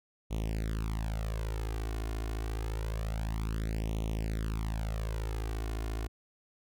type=tone with flanger; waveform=sawtooth; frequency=54.4 Hz; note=A1; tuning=19 cents flat; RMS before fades=-34 dBFS; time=0.3-6.08 s; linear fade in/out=20 ms; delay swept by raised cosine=0.31 to 2.81 ms; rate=0.27 Hz; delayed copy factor=+1; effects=none